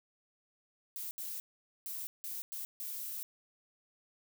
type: noise bursts at uneven times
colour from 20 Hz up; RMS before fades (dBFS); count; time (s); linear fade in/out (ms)
violet; -41; 6; 0.96-1.11 / 1.18-1.4 / 1.86-2.07 / 2.24-2.42 / 2.52-2.65 / 2.8-3.23; 0
effects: none